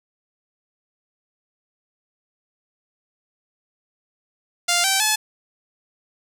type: tone with pitch steps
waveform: 5% pulse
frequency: 698.5 / 775 / 860 Hz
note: F5 / G5 / A5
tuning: 0 / -20 / -40 cents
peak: -5 dBFS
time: 4.68-5.16 s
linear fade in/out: 10 ms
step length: 160 ms
effects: none